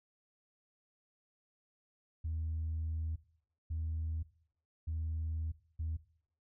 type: tone bursts at uneven times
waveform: sine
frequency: 80 Hz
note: D#2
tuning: 49 cents sharp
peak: -33 dBFS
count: 4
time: 2.24-3.16 / 3.7-4.23 / 4.87-5.52 / 5.79-5.97 s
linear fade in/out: 10 ms
effects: noise-tail reverb RT60 0.6 s tail -18 dB re dry + tanh soft clip ceiling -31 dBFS